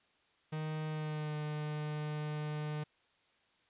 45% pulse tone with pitch glide, 155.3 to 150.88 Hz, D#3 to D3, -3 to +47 cents, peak -36 dBFS, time 0.52-2.84 s, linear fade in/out 10 ms, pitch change -50 cents, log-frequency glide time 0.88-1.36 s, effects white hiss -71 dBFS RMS until 3.69 s + resampled to 8000 Hz

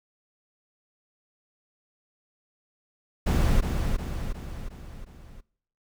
brown noise with echo, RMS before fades -21 dBFS, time 3.26-3.61 s, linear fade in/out 10 ms, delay 360 ms, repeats 5, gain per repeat -5 dB, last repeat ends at 5.41 s, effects noise-tail reverb RT60 0.6 s tail -23 dB re dry

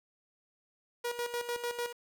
sawtooth tone with tremolo, 479.5 Hz, A#4, 49 cents sharp, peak -28 dBFS, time 1.04-1.93 s, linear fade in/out 10 ms, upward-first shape square, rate 6.7 Hz, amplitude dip 65%, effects 9-bit

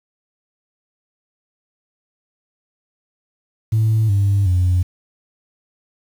sine tone with pitch steps, 110 / 99.71 / 90.39 Hz, A2 / G2 / F#2, 0 / +30 / -40 cents, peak -11 dBFS, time 3.72-4.83 s, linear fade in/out 10 ms, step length 370 ms, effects tanh soft clip ceiling -10 dBFS + 7-bit

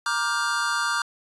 square chord, G minor seventh, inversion first, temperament just, 940.8 / 1176 / 1411.2 / 1568 Hz, Bb5 / D6 / F6 / G6, +16 / +2 / +18 / 0 cents, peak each -32 / -28 / -28 / -30 dBFS, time 0.06-1.02 s, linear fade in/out 2 ms, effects resampled to 24000 Hz

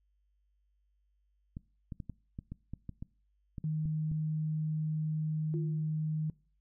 clicks, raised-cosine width 5 ms, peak -28 dBFS, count 12, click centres 1.569 / 1.922 / 2.002 / 2.097 / 2.389 / 2.52 / 2.736 / 2.893 / 3.025 / 3.582 / 3.856 / 4.116 s
sine tone, 155.3 Hz, D#3, 3 cents flat, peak -30 dBFS, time 3.64-6.3 s, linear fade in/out 2 ms
sine tone with exponential decay, 343.2 Hz, F4, 30 cents flat, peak -35 dBFS, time 5.54-6 s, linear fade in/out 0 ms, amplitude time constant 98 ms
effects noise-tail reverb RT60 0.4 s tail -23 dB re dry + added 50 Hz sine -70 dBFS peak until 6.6 s

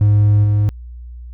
triangle tone with level steps, 103.83 Hz, G#2, in tune, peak -6 / -9 dBFS, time 0.01-0.69 s, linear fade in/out 0 ms, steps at 0.43 s, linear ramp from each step 20 ms, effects tanh soft clip ceiling -2 dBFS + added 60 Hz sine -30 dBFS peak until 1.33 s

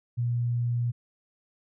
sine tone, 119.9 Hz, A#2, 49 cents sharp, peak -24 dBFS, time 0.17-0.92 s, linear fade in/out 20 ms, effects none

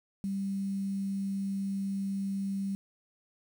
sine tone with quantisation, 196 Hz, G3, in tune, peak -30 dBFS, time 0.24-2.75 s, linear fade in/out 0 ms, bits 9, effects none

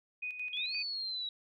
sine tone with tremolo, 2489 Hz, D#7, in tune, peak -35 dBFS, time 0.22-0.83 s, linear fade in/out 10 ms, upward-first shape square, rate 5.7 Hz, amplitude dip 55%
sine exponential two-way sweep, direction up then down, 3238 to 4600 to 3855 Hz, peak -35 dBFS, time 0.53-1.29 s, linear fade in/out 2 ms, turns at 0.76 s
effects none

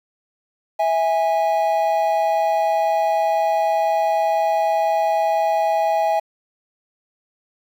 triangle tone pair together, 654 / 824 Hz, E5 / G#5, -14 / -14 cents, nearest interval major third, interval 400 cents, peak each -17 dBFS, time 0.79-6.2 s, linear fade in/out 10 ms, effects 8-bit

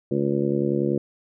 harmonic tone, 70.5 Hz, C#2, 30 cents sharp, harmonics 2 / 3 / 4 / 5 / 6 / 7 / 8, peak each -28 / -26 / -29 / -24 / -35 / -29 / -36 dBFS, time 0.11-0.98 s, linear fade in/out 5 ms, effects none

